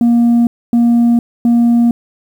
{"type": "tone bursts", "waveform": "sine", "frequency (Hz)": 236.2, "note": "A#3", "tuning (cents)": 23, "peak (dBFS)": -4, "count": 3, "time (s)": [0.01, 1.91], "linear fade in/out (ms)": 2, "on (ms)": 460, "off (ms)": 260, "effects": ["tanh soft clip ceiling -6 dBFS", "7-bit"]}